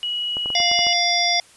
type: tone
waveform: sine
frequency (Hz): 2917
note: F#7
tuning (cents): -25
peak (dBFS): -22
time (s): 0.03-0.93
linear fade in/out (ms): 0
type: clicks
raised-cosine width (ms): 1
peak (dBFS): -19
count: 7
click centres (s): 0.369 / 0.459 / 0.503 / 0.602 / 0.715 / 0.791 / 0.868
type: harmonic tone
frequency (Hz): 698.5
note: F5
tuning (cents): 0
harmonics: 1 / 3 / 5 / 7 / 8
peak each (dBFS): -23 / -23 / -23 / -23 / -23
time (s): 0.55-1.4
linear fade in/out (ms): 2
effects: white hiss -50 dBFS RMS until 1.56 s + resampled to 24000 Hz